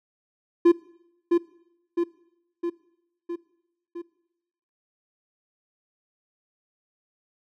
triangle tone with echo, 343.8 Hz, F4, 27 cents flat, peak -10 dBFS, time 0.65-0.72 s, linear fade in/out 10 ms, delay 660 ms, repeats 5, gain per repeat -4 dB, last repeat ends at 4.02 s, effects noise-tail reverb RT60 0.9 s tail -21 dB re dry

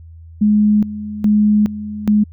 sine tone with tremolo, 210.1 Hz, G#3, 20 cents sharp, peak -9 dBFS, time 0.41-2.24 s, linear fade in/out 10 ms, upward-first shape square, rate 1.2 Hz, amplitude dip 80%, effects added 82 Hz sine -35 dBFS peak until 2.32 s

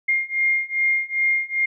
sine beating tone pair, 2121 / 2123.5 Hz, C7 / C7, +23 / +25 cents, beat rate 2.5 Hz, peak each -22 / -21 dBFS, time 0.08-1.66 s, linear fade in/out 10 ms, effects none

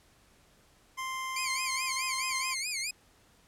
25% pulse tone, 1046.5 Hz, C6, in tune, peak -30 dBFS, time 0.97-2.55 s, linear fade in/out 20 ms
15% pulse tone with vibrato, 2294 Hz, D7, 41 cents flat, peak -25 dBFS, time 1.36-2.91 s, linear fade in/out 5 ms, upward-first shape sine, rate 4.7 Hz, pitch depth 160 cents each way
effects pink hiss -63 dBFS RMS until 3.47 s + low-pass 12000 Hz 12 dB/octave

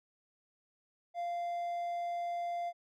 triangle tone, 694 Hz, F5, 11 cents flat, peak -32 dBFS, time 1.14-2.73 s, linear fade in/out 50 ms, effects none

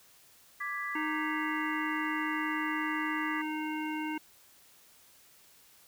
sine chord, G# diminished, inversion second, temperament equal, 1174.7 / 1661.2 / 1975.5 Hz, D6 / G#6 / B6, 0 / 0 / 0 cents, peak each -38 / -40 / -36 dBFS, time 0.6-3.42 s, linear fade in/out 10 ms
harmonic tone, 308.6 Hz, D#4, 14 cents flat, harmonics 1 / 3 / 5 / 7 / 9, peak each -34 / -39 / -44 / -43 / -45 dBFS, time 0.95-4.18 s, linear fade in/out 5 ms
effects white hiss -60 dBFS RMS until 5.87 s

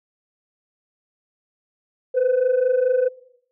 sine tone pair together, 488.3 / 513 Hz, B4 / C5, -20 / -34 cents, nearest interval minor second, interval 86 cents, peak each -19 / -16 dBFS, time 2.14-3.09 s, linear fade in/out 20 ms, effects noise-tail reverb RT60 0.7 s tail -21 dB re dry + tanh soft clip ceiling -13 dBFS

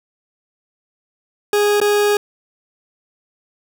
40% pulse tone with dropouts, 413.3 Hz, G#4, 8 cents flat, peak -12 dBFS, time 1.53-2.17 s, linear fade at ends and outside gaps 2 ms, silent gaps 1.802-1.814 s, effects none

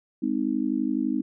sine chord, Ab major, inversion none, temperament just, 207.7 / 259.6 / 311.5 Hz, Ab3 / C4 / Eb4, 0 / -13 / +2 cents, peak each -30 / -26 / -27 dBFS, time 0.22-1.22 s, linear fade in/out 10 ms, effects none

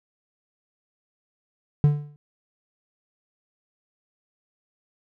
triangle tone with exponential decay, 146.83 Hz, D3, in tune, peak -9 dBFS, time 1.84-2.16 s, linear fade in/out 0 ms, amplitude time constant 69 ms, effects none

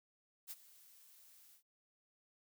blue noise with ADSR envelope, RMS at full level -45 dBFS, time 0.47-1.63 s, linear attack 41 ms, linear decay 34 ms, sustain -18 dB, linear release 100 ms, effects none

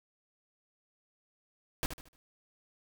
pink noise with echo, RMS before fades -31 dBFS, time 1.83-1.86 s, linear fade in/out 0 ms, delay 75 ms, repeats 4, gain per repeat -9 dB, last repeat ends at 2.16 s, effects none

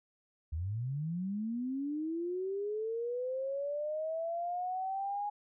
sine linear sweep, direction up, 73 to 830.6 Hz, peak -33 dBFS, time 0.52-5.3 s, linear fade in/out 10 ms, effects none

